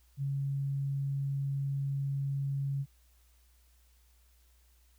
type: tone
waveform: sine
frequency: 138.59 Hz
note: C#3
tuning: in tune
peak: -30 dBFS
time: 0.17-2.86 s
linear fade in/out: 50 ms
effects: added 60 Hz sine -62 dBFS peak until 4.98 s + white hiss -70 dBFS RMS until 4.98 s